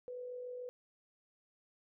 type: tone with amplitude modulation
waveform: sine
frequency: 496.4 Hz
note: B4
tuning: 9 cents sharp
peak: -40 dBFS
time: 0.08-0.69 s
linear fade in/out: 0 ms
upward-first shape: sine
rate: 46.8 Hz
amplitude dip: 35%
effects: none